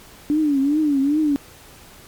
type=tone with vibrato; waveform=sine; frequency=290 Hz; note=D4; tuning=22 cents flat; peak=-15 dBFS; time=0.3-1.36 s; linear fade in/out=0 ms; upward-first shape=triangle; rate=2.5 Hz; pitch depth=150 cents each way; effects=pink hiss -45 dBFS RMS until 2.07 s + MP3 96 kbps